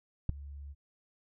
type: tone with ADSR envelope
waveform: sine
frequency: 70.9 Hz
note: C#2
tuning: 40 cents sharp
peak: -18 dBFS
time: 0.29-0.75 s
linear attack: 3 ms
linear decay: 6 ms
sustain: -24 dB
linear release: 38 ms
effects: none